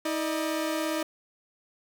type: tone pair together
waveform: sawtooth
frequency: 318.8 / 600.2 Hz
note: D#4 / D5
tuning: +42 / +38 cents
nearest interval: major seventh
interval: 1096 cents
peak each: -25 / -28 dBFS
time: 0.05-1.03 s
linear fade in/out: 5 ms
effects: none